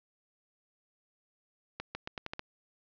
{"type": "accelerating click train", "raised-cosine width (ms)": 0.3, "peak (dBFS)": -21, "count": 7, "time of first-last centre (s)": [1.8, 2.394], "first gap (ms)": 150, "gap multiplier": 0.83, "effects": ["resampled to 16000 Hz", "9-bit"]}